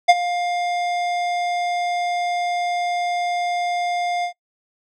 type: tone with ADSR envelope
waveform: square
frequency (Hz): 705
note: F5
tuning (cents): +16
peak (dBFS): -6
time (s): 0.08-4.33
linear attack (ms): 16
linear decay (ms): 38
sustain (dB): -15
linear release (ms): 92
effects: noise-tail reverb RT60 0.1 s tail -22 dB re dry + low-pass 5000 Hz 12 dB/octave